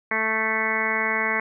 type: harmonic tone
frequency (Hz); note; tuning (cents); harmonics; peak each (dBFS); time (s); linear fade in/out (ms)
220; A3; 0; 1 / 2 / 3 / 4 / 5 / 6 / 7 / 8 / 9 / 10; -34 / -32 / -34 / -32 / -30 / -37 / -31 / -30 / -26 / -28; 0.11-1.4; 2
effects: none